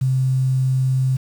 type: tone with quantisation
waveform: sine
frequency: 130.81 Hz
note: C3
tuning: in tune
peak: -15 dBFS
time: 0.01-1.17 s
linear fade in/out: 10 ms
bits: 7
effects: none